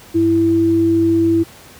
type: tone pair together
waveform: sine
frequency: 98.8 / 331.1 Hz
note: G2 / E4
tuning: +14 / +8 cents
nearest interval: octave + major sixth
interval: 2094 cents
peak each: -22 / -11 dBFS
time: 0.14-1.44 s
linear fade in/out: 20 ms
effects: pink hiss -41 dBFS RMS until 1.79 s + high-pass 60 Hz 12 dB/octave